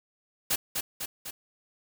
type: noise with echo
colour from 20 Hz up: white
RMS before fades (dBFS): -26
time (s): 0.5-0.56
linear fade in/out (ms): 10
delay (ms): 250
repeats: 3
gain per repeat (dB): -4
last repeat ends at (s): 1.31
effects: none